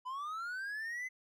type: linear sweep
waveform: triangle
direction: up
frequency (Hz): 987.8 to 2054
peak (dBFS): -36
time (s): 0.05-1.09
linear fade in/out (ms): 20
effects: none